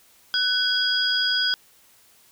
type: tone cluster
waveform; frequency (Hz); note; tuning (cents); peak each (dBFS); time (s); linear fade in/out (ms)
sine; 1500 / 3305 / 4909; F#6 / G#7 / D#8; +23 / -9 / -24; -24; 0.34-1.54; 0
effects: white hiss -56 dBFS RMS until 2.31 s